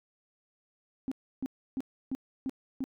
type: tone bursts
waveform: sine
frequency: 263.9 Hz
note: C4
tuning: 15 cents sharp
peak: -29 dBFS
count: 6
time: 1.08-2.84 s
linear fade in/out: 0 ms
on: 35 ms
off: 310 ms
effects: tanh soft clip ceiling -25 dBFS